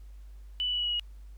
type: tone with pitch steps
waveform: sine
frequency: 2981 / 2964 / 2947 / 2930 / 2913 / 2896 Hz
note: F#7 / F#7 / F#7 / F#7 / F#7 / F#7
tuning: +12 / +2 / -8 / -18 / -28 / -38 cents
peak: -27 dBFS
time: 0.6-0.996 s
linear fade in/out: 0 ms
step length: 66 ms
effects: added 50 Hz sine -44 dBFS peak until 1.37 s + pink hiss -68 dBFS RMS until 1.37 s